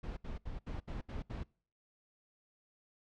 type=noise bursts; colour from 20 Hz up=brown; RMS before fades=-41 dBFS; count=7; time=0.03-1.436 s; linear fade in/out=10 ms; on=140 ms; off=71 ms; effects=noise-tail reverb RT60 0.5 s tail -26 dB re dry + low-pass 4000 Hz 12 dB/octave